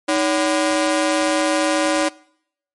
sawtooth ring-modulated tone, 440 Hz, A4, in tune, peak -9 dBFS, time 0.08-2.09 s, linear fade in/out 10 ms, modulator 127 Hz, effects noise-tail reverb RT60 0.7 s tail -24 dB re dry + MP3 48 kbps

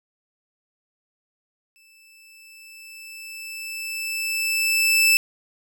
sawtooth tone with exponential growth, 2637 Hz, E7, in tune, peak -10 dBFS, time 1.76-5.17 s, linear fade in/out 0 ms, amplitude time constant 740 ms, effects none

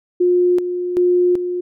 sine tone with tremolo, 357 Hz, F4, 38 cents sharp, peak -11 dBFS, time 0.2-1.61 s, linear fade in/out 10 ms, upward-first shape square, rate 1.3 Hz, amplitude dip 60%, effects none

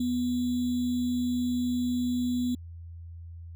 sine tone with sample-and-hold, 246.2 Hz, B3, 5 cents flat, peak -25 dBFS, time 0-2.55 s, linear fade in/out 5 ms, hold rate 3675 Hz, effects added 84 Hz sine -40 dBFS peak until 3.55 s

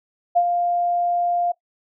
sine tone with ADSR envelope, 700 Hz, F5, 4 cents sharp, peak -12 dBFS, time 0.35-1.52 s, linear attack 19 ms, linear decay 63 ms, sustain -6 dB, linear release 8 ms, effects noise-tail reverb RT60 0.1 s tail -19 dB re dry

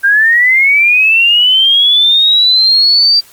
sine linear sweep, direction up, 1573 to 4699 Hz, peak -5 dBFS, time 0.03-3.21 s, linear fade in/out 20 ms, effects white hiss -41 dBFS RMS until 3.32 s + Opus 32 kbps

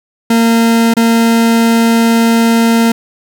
40% pulse tone with dropouts, 229.4 Hz, A#3, 28 cents flat, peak -6 dBFS, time 0.3-2.92 s, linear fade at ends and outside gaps 5 ms, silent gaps 0.939-0.967 s, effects 8-bit

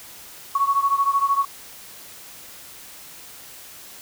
sine beating tone pair, 1108.7 / 1121.7 Hz, C#6 / C#6, 0 / +20 cents, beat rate 13 Hz, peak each -19 / -22 dBFS, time 0.55-1.45 s, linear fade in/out 5 ms, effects white hiss -42 dBFS RMS until 4.01 s

